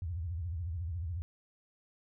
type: tone with vibrato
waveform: sine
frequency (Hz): 84.5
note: E2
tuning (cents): +43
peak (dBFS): -34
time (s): 0.02-1.22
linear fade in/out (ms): 0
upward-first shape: sine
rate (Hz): 14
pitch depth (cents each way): 190
effects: none